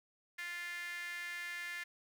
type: tone with high-pass filter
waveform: sawtooth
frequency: 349.2 Hz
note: F4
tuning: in tune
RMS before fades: -43 dBFS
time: 0.38-1.84 s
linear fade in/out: 10 ms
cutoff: 1900 Hz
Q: 9.3
effects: none